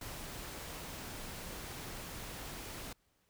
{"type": "noise", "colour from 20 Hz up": "pink", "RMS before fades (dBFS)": -45, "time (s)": [0.01, 2.93], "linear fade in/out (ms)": 5, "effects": ["pink hiss -75 dBFS RMS until 3.29 s"]}